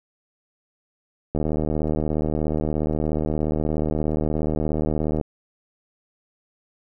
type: click train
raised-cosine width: 2 ms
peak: -11 dBFS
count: 298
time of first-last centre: 1.35-5.212 s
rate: 76.9 Hz
effects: none